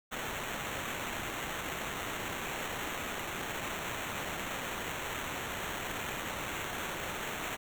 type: noise with sample-and-hold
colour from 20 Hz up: blue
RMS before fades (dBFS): -38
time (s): 0.11-7.57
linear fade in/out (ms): 20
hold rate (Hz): 4900
effects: none